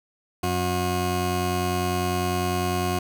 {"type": "tone pair together", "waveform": "20% pulse", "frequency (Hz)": [90, 360], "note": ["F#2", "F#4"], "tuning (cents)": [-47, -47], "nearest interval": "2 octaves", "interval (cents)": 2400, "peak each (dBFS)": -21, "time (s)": [0.43, 2.99], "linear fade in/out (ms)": 5, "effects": []}